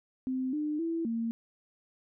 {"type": "tone with pitch steps", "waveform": "sine", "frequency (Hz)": [259.1, 301.1, 330.8, 229.2], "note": ["C4", "D4", "E4", "A#3"], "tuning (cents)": [-17, 43, 6, -29], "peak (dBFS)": -29, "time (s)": [0.27, 1.31], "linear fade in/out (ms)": 0, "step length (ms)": 260, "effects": []}